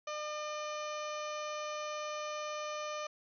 harmonic tone, 603 Hz, D5, 46 cents sharp, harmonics 1 / 2 / 3 / 4 / 5 / 6 / 7 / 8 / 9 / 10, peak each -40 / -41 / -52 / -48 / -51 / -56 / -55 / -60 / -58 / -51 dBFS, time 0.07-3.07 s, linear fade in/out 5 ms, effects none

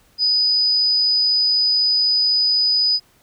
sine tone, 4978 Hz, D#8, in tune, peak -14 dBFS, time 0.18-3 s, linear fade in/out 50 ms, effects pink hiss -56 dBFS RMS until 3.22 s

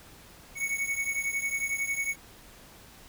square beating tone pair, 2217 / 2228 Hz, C#7 / C#7, 0 / +8 cents, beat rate 11 Hz, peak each -31 / -34 dBFS, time 0.55-2.16 s, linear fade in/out 50 ms, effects pink hiss -52 dBFS RMS until 3.08 s

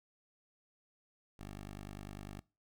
10% pulse tone, 50 Hz, G1, 35 cents sharp, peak -37 dBFS, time 1.39-2.4 s, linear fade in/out 5 ms, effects noise-tail reverb RT60 0.3 s tail -22 dB re dry

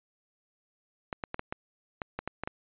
clicks, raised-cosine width 0.5 ms, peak -18 dBFS, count 10, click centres 1.128 / 1.238 / 1.344 / 1.394 / 1.525 / 2.018 / 2.19 / 2.276 / 2.436 / 2.475 s, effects resampled to 8000 Hz

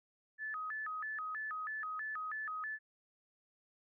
sine tone with vibrato, 1480 Hz, F#6, in tune, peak -38 dBFS, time 0.38-2.79 s, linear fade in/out 50 ms, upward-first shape square, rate 3.1 Hz, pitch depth 280 cents each way, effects none

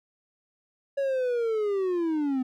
triangle linear sweep, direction down, 561 to 251.6 Hz, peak -22 dBFS, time 0.97-2.43 s, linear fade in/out 10 ms, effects none

